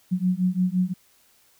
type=beating tone pair; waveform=sine; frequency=179.9 / 185.7 Hz; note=F#3 / F#3; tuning=-48 / +7 cents; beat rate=5.8 Hz; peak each=-23 dBFS; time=0.11-0.94 s; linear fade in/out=20 ms; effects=white hiss -60 dBFS RMS until 1.59 s